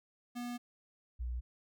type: tone pair in turn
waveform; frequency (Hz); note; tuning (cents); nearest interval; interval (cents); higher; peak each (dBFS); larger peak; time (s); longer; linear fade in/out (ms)
square / sine; 242.4 / 60.6; B3 / B1; -32 / -32; 2 octaves; 2400; first; -39 / -35; second; 0.35-0.58 / 1.19-1.41; first; 20
effects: none